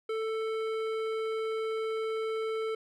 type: tone with hard clipping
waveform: sine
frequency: 442.3 Hz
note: A4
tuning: 9 cents sharp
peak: -32 dBFS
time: 0.09-2.75 s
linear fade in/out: 5 ms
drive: 13 dB
effects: none